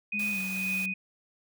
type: tone with tremolo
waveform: sine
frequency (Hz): 2489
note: D#7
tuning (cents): 0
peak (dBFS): -27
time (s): 0.12-0.94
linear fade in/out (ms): 5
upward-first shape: triangle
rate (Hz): 2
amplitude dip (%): 50
type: tone with pitch glide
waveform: sine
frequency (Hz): 208.1 to 189.73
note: G#3 to F#3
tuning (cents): +4 to +44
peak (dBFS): -35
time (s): 0.13-0.94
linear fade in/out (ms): 20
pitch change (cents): -160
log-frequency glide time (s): 0.3-0.39
type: noise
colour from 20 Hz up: white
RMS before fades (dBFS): -42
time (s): 0.19-0.86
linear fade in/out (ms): 5
effects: none